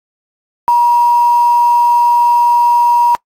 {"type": "tone with quantisation", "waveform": "sine", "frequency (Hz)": 955, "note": "A#5", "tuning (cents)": 42, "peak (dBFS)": -6, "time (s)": [0.68, 3.15], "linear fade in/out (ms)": 0, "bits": 5, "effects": ["noise-tail reverb RT60 0.1 s tail -23 dB re dry", "AAC 48 kbps"]}